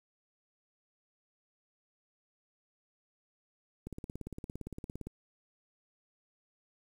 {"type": "click train", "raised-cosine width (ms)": 3, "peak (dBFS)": -28, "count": 22, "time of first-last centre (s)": [3.87, 5.07], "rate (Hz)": 17.5, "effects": ["9-bit"]}